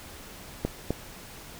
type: clicks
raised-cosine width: 2 ms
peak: -12 dBFS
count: 2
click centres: 0.65 / 0.906 s
effects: pink hiss -45 dBFS RMS until 1.59 s